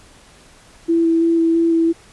sine tone with vibrato, 331.4 Hz, E4, 9 cents sharp, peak -12 dBFS, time 0.88-1.93 s, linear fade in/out 20 ms, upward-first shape square, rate 3 Hz, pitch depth 10 cents each way, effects pink hiss -47 dBFS RMS until 2.12 s + resampled to 24000 Hz

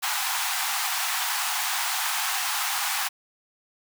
pink high-pass noise, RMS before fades -27 dBFS, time 0.02-3.09 s, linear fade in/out 20 ms, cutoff 730 Hz, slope 96 dB/octave, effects none

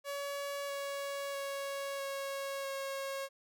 sawtooth tone with pitch steps, 565 / 560.1 / 555.3 / 550.5 / 545.8 Hz, C#5 / C#5 / C#5 / C#5 / C#5, +33 / +18 / +3 / -12 / -27 cents, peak -33 dBFS, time 0.04-3.29 s, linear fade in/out 50 ms, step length 650 ms, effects none

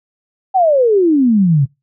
sine exponential sweep, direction down, 786 to 130.9 Hz, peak -8 dBFS, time 0.54-1.66 s, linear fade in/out 20 ms, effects noise-tail reverb RT60 0.2 s tail -22 dB re dry

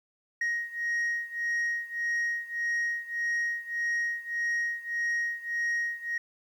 sine beating tone pair, 1878 / 1879.7 Hz, A#6 / A#6, +12 / +14 cents, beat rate 1.7 Hz, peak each -28 / -30 dBFS, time 0.41-6.18 s, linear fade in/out 5 ms, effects tanh soft clip ceiling -25 dBFS + 10-bit

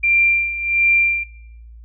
sine tone with tremolo, 2373 Hz, D7, 17 cents sharp, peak -10 dBFS, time 0.03-1.24 s, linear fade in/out 10 ms, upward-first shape sine, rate 1.4 Hz, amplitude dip 75%, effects noise-tail reverb RT60 0.7 s tail -21 dB re dry + added 57 Hz sine -37 dBFS peak until 1.84 s

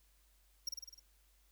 45% pulse tone with echo, 5588 Hz, F8, in tune, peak -35 dBFS, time 0.67-0.69 s, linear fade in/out 5 ms, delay 51 ms, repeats 6, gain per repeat -3 dB, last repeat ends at 0.996 s, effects added 49 Hz sine -68 dBFS peak until 1.51 s + white hiss -73 dBFS RMS until 1.51 s

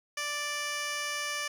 15% pulse tone with band-pass filter, 587.3 Hz, D5, in tune, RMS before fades -34 dBFS, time 0.17-1.48 s, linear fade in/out 5 ms, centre 4500 Hz, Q 0.69, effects 9-bit

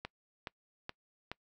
click train, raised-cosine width 0.3 ms, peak -23 dBFS, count 4, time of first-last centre 0.05-1.316 s, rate 2.37 Hz, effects noise-tail reverb RT60 0.1 s tail -25 dB re dry

